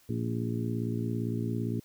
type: harmonic tone with a mistuned harmonic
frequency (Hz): 57.6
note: A#1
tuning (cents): -20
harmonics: 2 / 3 / 4 / 5 / 6 / 7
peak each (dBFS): -32 / -39 / -34 / -38 / -40 / -41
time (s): 0.09-1.8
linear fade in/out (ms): 5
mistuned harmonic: 7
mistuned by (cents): +29
effects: white hiss -62 dBFS RMS until 1.84 s